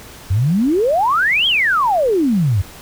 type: exponential two-way sweep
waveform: sine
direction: up then down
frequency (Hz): 87.31 to 3336 to 87.31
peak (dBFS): -12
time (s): 0.3-2.62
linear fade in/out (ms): 10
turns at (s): 1.47
effects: pink hiss -38 dBFS RMS until 2.81 s